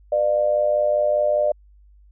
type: tone with amplitude modulation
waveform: sine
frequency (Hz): 599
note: D5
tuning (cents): +34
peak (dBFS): -13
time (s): 0.12-1.52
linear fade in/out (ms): 5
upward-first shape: sine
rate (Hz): 105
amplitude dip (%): 70
effects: added 50 Hz sine -48 dBFS peak until 2.11 s